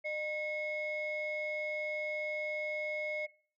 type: tone pair together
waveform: sine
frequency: 608.4 / 2177 Hz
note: D#5 / C#7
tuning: -39 / -32 cents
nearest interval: octave + minor seventh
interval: 2207 cents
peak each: -36 / -35 dBFS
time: 0.04-3.27 s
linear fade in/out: 20 ms
effects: noise-tail reverb RT60 0.4 s tail -19 dB re dry + tanh soft clip ceiling -29 dBFS